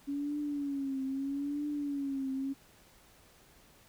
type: tone with vibrato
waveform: sine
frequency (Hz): 280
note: C#4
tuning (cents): +18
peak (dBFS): -32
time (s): 0.07-2.54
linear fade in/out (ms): 20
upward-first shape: triangle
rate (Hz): 0.78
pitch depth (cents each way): 98
effects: pink hiss -61 dBFS RMS until 3.88 s